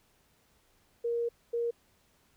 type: tone bursts at uneven times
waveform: sine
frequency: 470 Hz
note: A#4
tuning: 14 cents sharp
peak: -28 dBFS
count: 2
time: 1.04-1.29 / 1.53-1.71 s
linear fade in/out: 10 ms
effects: pink hiss -68 dBFS RMS until 2.36 s